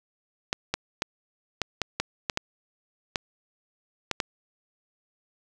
clicks, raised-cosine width 0.2 ms, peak -8 dBFS, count 11, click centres 0.529 / 0.74 / 1.021 / 1.617 / 1.817 / 2 / 2.298 / 2.374 / 3.158 / 4.113 / 4.202 s, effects none

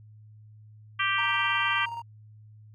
harmonic tone, 392 Hz, G4, in tune, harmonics 3 / 4 / 5 / 6 / 7 / 8, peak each -29 / -30 / -31 / -32 / -32 / -33 dBFS, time 0.99-1.86 s, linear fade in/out 10 ms
triangle tone with tremolo, 932.3 Hz, A#5, in tune, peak -30 dBFS, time 1.18-2.02 s, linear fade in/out 5 ms, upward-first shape square, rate 19 Hz, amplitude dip 40%
effects added 107 Hz sine -48 dBFS peak until 2.74 s

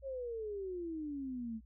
sine exponential sweep, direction down, 554.4 to 216.1 Hz, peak -38 dBFS, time 0.02-1.61 s, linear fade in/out 50 ms, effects added 60 Hz sine -56 dBFS peak until 1.65 s

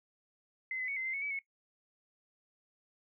sine tone with pitch steps, 2054 / 2022 / 2222 / 2064 / 2080 / 2208 / 2288 / 2197 Hz, C7 / B6 / C#7 / C7 / C7 / C#7 / D7 / C#7, -33 / +40 / +4 / -24 / -11 / -7 / -46 / -16 cents, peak -34 dBFS, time 0.71-1.39 s, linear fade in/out 2 ms, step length 85 ms, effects noise-tail reverb RT60 0.1 s tail -19 dB re dry

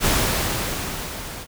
pink noise with level ramp, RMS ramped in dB -18 to -35 dBFS, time 0-1.47 s, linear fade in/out 50 ms, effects none

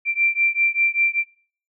sine beating tone pair, 2354 / 2359.1 Hz, D7 / D7, +3 / +7 cents, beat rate 5.1 Hz, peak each -20 dBFS, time 0.05-1.24 s, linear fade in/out 50 ms, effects noise-tail reverb RT60 0.5 s tail -23 dB re dry

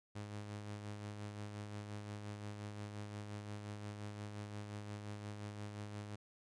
sawtooth tone with tremolo, 103.83 Hz, G#2, in tune, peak -39 dBFS, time 0.15-6.16 s, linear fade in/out 10 ms, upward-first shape sine, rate 5.7 Hz, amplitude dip 40%, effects resampled to 22050 Hz

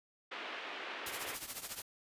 white band-pass noise, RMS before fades -44 dBFS, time 0.31-1.36 s, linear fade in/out 10 ms, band 300 to 3000 Hz, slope 24 dB/octave
white noise with tremolo, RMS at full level -40 dBFS, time 1.06-1.82 s, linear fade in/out 2 ms, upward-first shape triangle, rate 14 Hz, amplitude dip 80%
effects resampled to 32000 Hz

